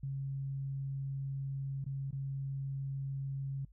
sine tone with dropouts, 136.7 Hz, C#3, 24 cents flat, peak -35 dBFS, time 0.03-3.65 s, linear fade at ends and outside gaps 5 ms, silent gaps 1.843-1.862 / 2.109-2.127 s, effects noise-tail reverb RT60 0.1 s tail -26 dB re dry + added 50 Hz sine -57 dBFS peak until 3.72 s

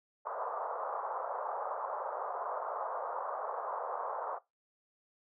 white band-pass noise, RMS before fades -38 dBFS, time 0.25-4.39 s, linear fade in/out 20 ms, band 490 to 1200 Hz, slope 48 dB/octave, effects noise-tail reverb RT60 0.2 s tail -20 dB re dry

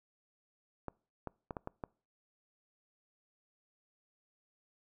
clicks, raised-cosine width 1 ms, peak -25 dBFS, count 6, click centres 0.883 / 1.273 / 1.508 / 1.568 / 1.674 / 1.838 s, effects noise-tail reverb RT60 0.4 s tail -25 dB re dry

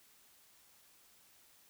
silence, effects white hiss -65 dBFS RMS until 1.69 s

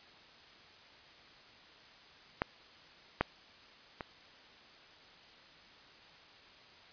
clicks, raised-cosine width 0.5 ms, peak -14 / -12 / -24 dBFS, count 3, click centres 2.419 / 3.21 / 4.008 s, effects white hiss -57 dBFS RMS until 6.92 s + resampled to 11025 Hz

